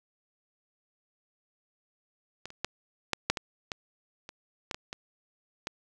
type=clicks; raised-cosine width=0.2 ms; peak=-21 / -29 / -12 / -9 / -6 / -15 / -16 / -25 / -15 / -18 / -20 / -16 dBFS; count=12; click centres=2.456 / 2.504 / 2.646 / 3.133 / 3.3 / 3.372 / 3.718 / 4.291 / 4.712 / 4.745 / 4.929 / 5.671 s; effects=none